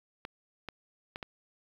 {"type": "clicks", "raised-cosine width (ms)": 0.3, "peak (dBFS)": -22, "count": 4, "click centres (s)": [0.251, 0.687, 1.159, 1.228], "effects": ["low-pass 5000 Hz 12 dB/octave", "8-bit"]}